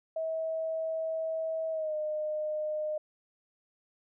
sine tone with pitch glide, 644 to 611.7 Hz, E5 to D#5, -41 to -30 cents, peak -30 dBFS, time 0.16-2.98 s, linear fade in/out 5 ms, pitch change -89 cents, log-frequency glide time 1.71-1.95 s, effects none

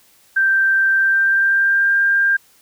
sine tone with pitch glide, 1568 to 1596.3 Hz, G6 to G6, 0 to +31 cents, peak -12 dBFS, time 0.36-2.37 s, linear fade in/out 10 ms, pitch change +31 cents, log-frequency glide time 0.95-1.95 s, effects white hiss -53 dBFS RMS until 2.61 s

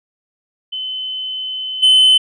sine tone with level steps, 3043 Hz, F#7, 48 cents sharp, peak -21 / -4 dBFS, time 0.72-2.18 s, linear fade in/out 10 ms, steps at 1.82 s, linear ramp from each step 20 ms, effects tanh soft clip ceiling -6 dBFS

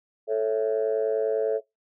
sine chord, A major, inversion none, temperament just, 440 / 550 / 660 Hz, A4 / C#5 / E5, 0 / -14 / +2 cents, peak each -23 / -27 / -28 dBFS, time 0.27-1.61 s, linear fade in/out 50 ms, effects noise-tail reverb RT60 0.2 s tail -24 dB re dry + tanh soft clip ceiling -15 dBFS

